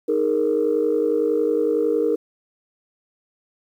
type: chord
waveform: sine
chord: D# suspended fourth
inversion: none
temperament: equal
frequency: 311.1 / 415.3 / 466.2 Hz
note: D#4 / G#4 / A#4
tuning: 0 / 0 / 0 cents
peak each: -23 / -22 / -19 dBFS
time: 0.08-2.16 s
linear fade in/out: 10 ms
effects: tanh soft clip ceiling -10 dBFS + 9-bit